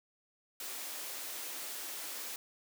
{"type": "high-pass noise", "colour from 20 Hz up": "white", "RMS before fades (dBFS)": -42, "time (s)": [0.6, 2.36], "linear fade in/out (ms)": 2, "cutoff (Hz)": 270, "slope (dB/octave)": 24, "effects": []}